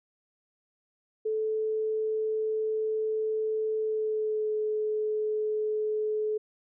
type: tone with pitch glide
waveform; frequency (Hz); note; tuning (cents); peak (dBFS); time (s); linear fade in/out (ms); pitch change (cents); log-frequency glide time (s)
sine; 435.7 to 428.5; A4 to A4; -17 to -46; -26; 1.25-6.38; 10; -29; 3.79-4.53
effects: none